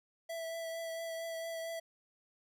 square tone with vibrato, 659.3 Hz, E5, in tune, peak -39 dBFS, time 0.29-1.8 s, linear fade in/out 10 ms, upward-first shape triangle, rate 4.4 Hz, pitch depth 18 cents each way, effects none

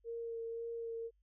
sine tone with vibrato, 460.9 Hz, A#4, 20 cents flat, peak -39 dBFS, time 0.04-1.11 s, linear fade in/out 50 ms, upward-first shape sine, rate 1.9 Hz, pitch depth 14 cents each way, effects added 50 Hz sine -70 dBFS peak until 1.22 s

